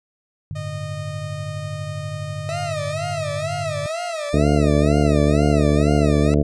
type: chord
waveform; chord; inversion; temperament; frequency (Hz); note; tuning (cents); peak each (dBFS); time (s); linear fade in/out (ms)
sine; G suspended second; none; just; 98 / 110.25 / 147; G2 / A2 / D3; 0 / +4 / +2; -31 / -33 / -29; 0.51-3.86; 0
type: tone with pitch glide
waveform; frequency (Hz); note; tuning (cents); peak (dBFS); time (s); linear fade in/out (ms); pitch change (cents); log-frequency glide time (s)
sawtooth; 615 to 648.2; D#5 to E5; -20 to -29; -29; 0.55-4.3; 10; +91; 2.54-3.42
type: tone with vibrato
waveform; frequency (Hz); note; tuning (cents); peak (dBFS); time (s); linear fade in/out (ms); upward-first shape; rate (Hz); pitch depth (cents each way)
40% pulse; 640; D#5; +49; -24; 2.49-6.34; 0; sine; 2.1; 170
type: harmonic tone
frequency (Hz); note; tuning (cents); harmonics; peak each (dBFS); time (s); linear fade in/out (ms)
73.42; D2; 0; 1 / 2 / 3 / 4 / 5 / 6 / 7 / 8 / 9; -20 / -19 / -22 / -21 / -28 / -23 / -29 / -30 / -29; 4.33-6.43; 10
effects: resampled to 22050 Hz